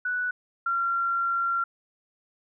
sine tone pair in turn, 1480 / 1374 Hz, F#6 / F6, 0 / -29 cents, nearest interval minor second, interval 129 cents, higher first, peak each -25 / -23 dBFS, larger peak second, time 0.05-0.31 / 0.66-1.64 s, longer second, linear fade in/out 5 ms, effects none

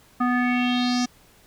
square tone with low-pass filter sweep, 246.9 Hz, B3, in tune, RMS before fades -22 dBFS, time 0.2-1.06 s, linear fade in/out 10 ms, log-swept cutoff 1300 to 6000 Hz, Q 4.4, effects pink hiss -55 dBFS RMS until 1.46 s

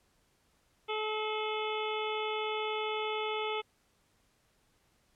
harmonic tone, 431.1 Hz, A4, 35 cents flat, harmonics 1 / 2 / 3 / 5 / 6 / 7 / 8, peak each -35 / -38 / -40 / -42 / -43 / -43 / -44 dBFS, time 0.88-3.62 s, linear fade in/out 20 ms, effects pink hiss -71 dBFS RMS until 5.15 s + low-pass 12000 Hz 12 dB/octave

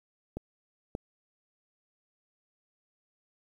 clicks, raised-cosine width 2 ms, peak -22 / -20 dBFS, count 2, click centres 0.37 / 0.951 s, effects 9-bit

